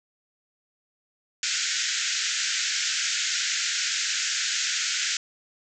white band-pass noise, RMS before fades -27 dBFS, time 1.43-5.17 s, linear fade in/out 2 ms, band 1400 to 7400 Hz, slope 96 dB/octave, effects none

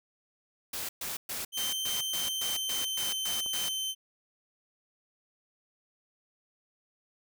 white noise bursts, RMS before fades -36 dBFS, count 11, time 0.73-3.69 s, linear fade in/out 5 ms, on 160 ms, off 120 ms
sawtooth tone with pitch glide, 3110 to 3090 Hz, G7 to G7, -14 to -26 cents, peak -28 dBFS, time 1.52-3.95 s, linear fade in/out 50 ms, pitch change -12 cents, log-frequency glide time 2.28-3.12 s
clicks, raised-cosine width 1 ms, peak -41 / -32 dBFS, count 2, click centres 2.781 / 3.462 s
effects none

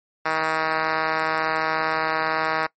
5% pulse tone with band-pass filter, 158.7 Hz, D#3, 35 cents sharp, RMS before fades -23 dBFS, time 0.25-2.67 s, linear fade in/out 10 ms, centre 1200 Hz, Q 0.7, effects noise-tail reverb RT60 0.1 s tail -22 dB re dry + MP3 32 kbps

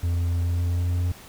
triangle tone with pitch glide, 86 to 88.26 Hz, F2 to F2, -26 to +19 cents, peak -19 dBFS, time 0.03-1.12 s, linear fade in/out 5 ms, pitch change +45 cents, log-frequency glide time 0.31-1.01 s, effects pink hiss -46 dBFS RMS until 1.28 s

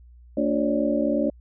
sine tone cluster, 226.3 / 290.6 / 359.4 / 550 / 591 Hz, A3 / D4 / F4 / C#5 / D5, +49 / -18 / +50 / -14 / +11 cents, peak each -26 / -24 / -31 / -27 / -27 dBFS, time 0.37-1.3 s, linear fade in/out 5 ms, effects added 60 Hz sine -46 dBFS peak until 1.4 s

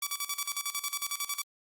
5% pulse tone with tremolo, 1148 Hz, D6, 40 cents flat, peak -18 dBFS, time 0.02-1.42 s, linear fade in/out 5 ms, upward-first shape square, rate 11 Hz, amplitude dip 80%, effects Opus 24 kbps

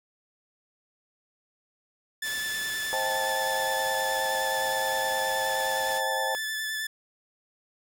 sawtooth tone with vibrato, 1745 Hz, A6, 15 cents flat, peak -26 dBFS, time 2.22-6.87 s, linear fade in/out 5 ms, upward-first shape triangle, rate 9.6 Hz, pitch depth 23 cents each way
white low-pass noise, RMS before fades -40 dBFS, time 2.22-6.02 s, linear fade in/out 50 ms, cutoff 11000 Hz, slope 12 dB/octave
sine chord, A half-diminished seventh, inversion first, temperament just, 528 / 633.6 / 792 / 880 Hz, C5 / Eb5 / G5 / A5, +16 / +31 / +18 / 0 cents, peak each -32 / -36 / -33 / -31 dBFS, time 2.93-6.35 s, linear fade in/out 0 ms
effects none

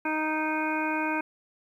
harmonic tone with a mistuned harmonic, 311.1 Hz, D#4, in tune, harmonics 1 / 2 / 3 / 4 / 5 / 7 / 8, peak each -30 / -36 / -31 / -40 / -33 / -38 / -35 dBFS, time 0.05-1.21 s, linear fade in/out 5 ms, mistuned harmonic 8, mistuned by -17 cents, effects 10-bit

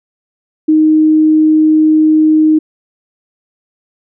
sine tone, 311.1 Hz, D#4, in tune, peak -5 dBFS, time 0.68-2.59 s, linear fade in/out 10 ms, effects none

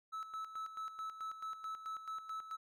triangle tone with tremolo, 1304 Hz, E6, 19 cents flat, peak -38 dBFS, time 0.12-2.57 s, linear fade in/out 20 ms, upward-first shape square, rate 4.6 Hz, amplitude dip 65%, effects none

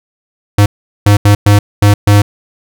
square tone bursts at uneven times, 102.5 Hz, G#2, 22 cents flat, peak -4 dBFS, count 6, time 0.58-0.66 / 1.06-1.17 / 1.25-1.35 / 1.46-1.59 / 1.82-1.94 / 2.07-2.22 s, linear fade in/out 5 ms, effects none

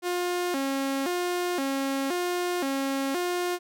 sawtooth tone with vibrato, 311.1 Hz, D#4, in tune, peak -22 dBFS, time 0.02-3.59 s, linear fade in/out 50 ms, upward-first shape square, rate 0.96 Hz, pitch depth 230 cents each way, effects none

